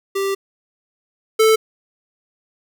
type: tone pair in turn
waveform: square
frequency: 392 / 440 Hz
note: G4 / A4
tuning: 0 / 0 cents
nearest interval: major second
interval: 200 cents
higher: second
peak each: -19 / -11 dBFS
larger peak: second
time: 0.15-0.35 / 1.39-1.56 s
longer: first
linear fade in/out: 10 ms
effects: none